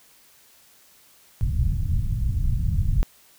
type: low-pass noise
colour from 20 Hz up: pink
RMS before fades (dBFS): -22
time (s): 1.41-3.03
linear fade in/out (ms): 0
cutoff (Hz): 130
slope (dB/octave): 24
effects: white hiss -55 dBFS RMS until 3.38 s